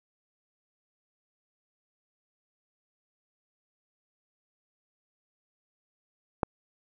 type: click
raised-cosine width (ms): 1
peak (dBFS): -10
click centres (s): 6.432
effects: none